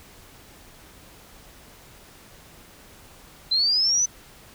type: linear sweep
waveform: sine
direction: up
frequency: 4020 to 6100 Hz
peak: -18 dBFS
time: 3.51-4.06 s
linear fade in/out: 10 ms
effects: pink hiss -49 dBFS RMS until 4.54 s